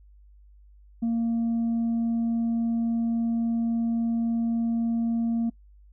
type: tone with tanh clipping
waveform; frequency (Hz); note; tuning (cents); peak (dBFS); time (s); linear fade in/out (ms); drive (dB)
sine; 230.9; A#3; -16; -23; 1.02-5.5; 10; 1
effects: noise-tail reverb RT60 0.1 s tail -25 dB re dry + added 50 Hz sine -50 dBFS peak until 5.92 s